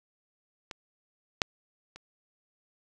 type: clicks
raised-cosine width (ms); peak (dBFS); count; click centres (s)
0.2; -21 / -6 / -28; 3; 0.712 / 1.418 / 1.96
effects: none